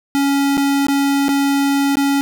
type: tone with dropouts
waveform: square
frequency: 279.1 Hz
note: C#4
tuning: 12 cents sharp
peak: -14 dBFS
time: 0.15-2.21 s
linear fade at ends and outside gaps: 0 ms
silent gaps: 0.571-0.577 / 0.868-0.884 / 1.283-1.29 / 1.955-1.97 s
effects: none